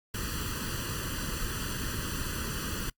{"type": "noise with comb filter", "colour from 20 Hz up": "pink", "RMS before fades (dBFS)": -34, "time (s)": [0.14, 2.9], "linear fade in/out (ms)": 5, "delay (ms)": 0.67, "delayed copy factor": 0.9, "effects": ["noise-tail reverb RT60 0.1 s tail -25 dB re dry", "Opus 48 kbps"]}